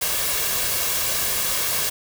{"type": "noise with comb filter", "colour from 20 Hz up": "white", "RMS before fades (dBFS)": -23, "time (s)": [0.01, 1.9], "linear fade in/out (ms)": 10, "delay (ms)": 1.8, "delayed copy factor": 0.5, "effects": []}